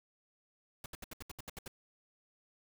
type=noise bursts; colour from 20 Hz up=pink; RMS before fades=-45 dBFS; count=10; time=0.84-1.679 s; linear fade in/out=2 ms; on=20 ms; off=71 ms; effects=none